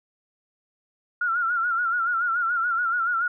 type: tone with vibrato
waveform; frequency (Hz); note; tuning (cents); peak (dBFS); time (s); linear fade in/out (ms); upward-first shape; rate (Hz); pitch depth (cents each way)
sine; 1396.9; F6; 0; -21; 1.21-3.28; 5; sine; 7; 83
effects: none